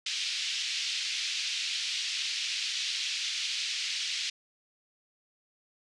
pink band-pass noise, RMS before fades -33 dBFS, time 0.06-4.3 s, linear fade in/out 5 ms, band 2600 to 5600 Hz, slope 24 dB/octave, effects resampled to 24000 Hz

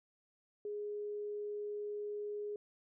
sine tone, 415.3 Hz, G#4, in tune, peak -38 dBFS, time 0.65-2.56 s, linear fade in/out 2 ms, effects none

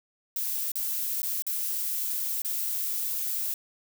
violet noise with dropouts, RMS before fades -30 dBFS, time 0.36-3.54 s, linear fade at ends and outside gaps 2 ms, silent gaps 0.718-0.755 / 1.22-1.23 / 1.422-1.466 / 2.42-2.447 s, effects none

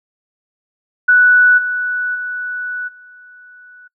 sine tone with level steps, 1480 Hz, F#6, in tune, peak -6 / -16 / -20 / -38 dBFS, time 1.08-3.88 s, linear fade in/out 10 ms, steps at 1.57 / 2.14 / 2.87 s, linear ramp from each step 20 ms, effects noise-tail reverb RT60 0.1 s tail -23 dB re dry

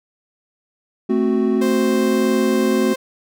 triangle chord, F# diminished, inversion first, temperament equal, 220 / 261.6 / 370 Hz, A3 / C4 / F#4, 0 / 0 / 0 cents, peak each -17 / -18 / -17 dBFS, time 1.09-2.94 s, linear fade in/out 10 ms
sawtooth tone, 523.3 Hz, C5, in tune, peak -19 dBFS, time 1.61-2.96 s, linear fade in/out 10 ms
effects none

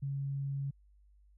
sine tone, 138.59 Hz, C#3, in tune, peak -33 dBFS, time 0.02-0.71 s, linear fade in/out 10 ms, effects added 50 Hz sine -60 dBFS peak until 1.37 s

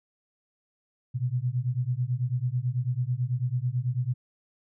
sine beating tone pair, 120.2 / 129.3 Hz, B2 / C3, -46 / -20 cents, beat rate 9.1 Hz, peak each -28 dBFS, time 1.14-4.14 s, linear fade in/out 20 ms, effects none

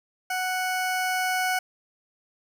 20% pulse tone with level ramp, 740 Hz, F#5, in tune, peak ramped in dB -21 to -18 dBFS, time 0.3-1.59 s, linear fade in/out 5 ms, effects none

